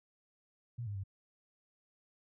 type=tone with pitch steps; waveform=sine; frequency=119.2 / 102.2 / 97.2 Hz; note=A#2 / G#2 / G2; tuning=+39 / -27 / -14 cents; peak=-37 dBFS; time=0.78-1.038 s; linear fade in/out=10 ms; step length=86 ms; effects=none